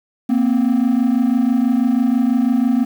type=tone pair together; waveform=triangle; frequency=233.7 / 259.8 Hz; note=A#3 / C4; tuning=+5 / -12 cents; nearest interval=major second; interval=183 cents; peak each=-13 dBFS; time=0.29-2.85 s; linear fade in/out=10 ms; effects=tanh soft clip ceiling -6 dBFS + 7-bit